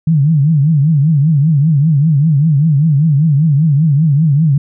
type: tone with vibrato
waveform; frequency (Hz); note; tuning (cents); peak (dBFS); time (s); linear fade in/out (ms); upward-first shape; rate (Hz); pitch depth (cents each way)
sine; 150.2; D3; +39; -7; 0.07-4.58; 5; triangle; 5.1; 200
effects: none